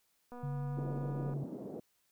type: click train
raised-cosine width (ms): 1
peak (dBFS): -36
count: 249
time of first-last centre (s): 0.32-1.336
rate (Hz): 244
type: tone with vibrato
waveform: sine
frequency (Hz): 141.4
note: C#3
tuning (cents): +35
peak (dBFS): -35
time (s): 0.43-1.44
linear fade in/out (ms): 5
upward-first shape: triangle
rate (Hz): 11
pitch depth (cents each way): 19
type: band-pass noise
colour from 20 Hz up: white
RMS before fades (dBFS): -44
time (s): 0.77-1.8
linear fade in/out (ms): 5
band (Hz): 150 to 490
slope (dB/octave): 24
effects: white hiss -75 dBFS RMS until 2.11 s